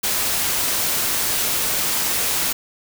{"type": "noise", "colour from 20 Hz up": "white", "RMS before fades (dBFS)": -21, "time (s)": [0.03, 2.53], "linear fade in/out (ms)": 10, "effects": []}